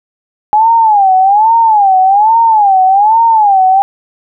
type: tone with vibrato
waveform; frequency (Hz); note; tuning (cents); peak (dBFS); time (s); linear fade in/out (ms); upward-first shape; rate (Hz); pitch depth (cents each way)
sine; 830.6; G#5; 0; -4; 0.53-3.82; 0; sine; 1.2; 180
effects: none